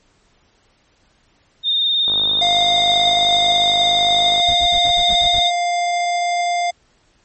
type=tone with vibrato; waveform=sine; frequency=3658 Hz; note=A#7; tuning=33 cents flat; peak=-14 dBFS; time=1.63-5.52 s; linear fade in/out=50 ms; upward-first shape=sine; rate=19 Hz; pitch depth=37 cents each way
type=click train; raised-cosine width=1 ms; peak=-17 dBFS; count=120; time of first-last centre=2.08-4.4 s; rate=51.3 Hz
type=tone; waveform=square; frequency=700 Hz; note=F5; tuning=4 cents sharp; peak=-17 dBFS; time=2.41-6.71 s; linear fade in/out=10 ms
type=noise bursts; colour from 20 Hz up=brown; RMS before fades=-29 dBFS; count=8; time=4.47-5.404 s; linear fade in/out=20 ms; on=80 ms; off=42 ms
effects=pink hiss -58 dBFS RMS until 7.24 s + MP3 32 kbps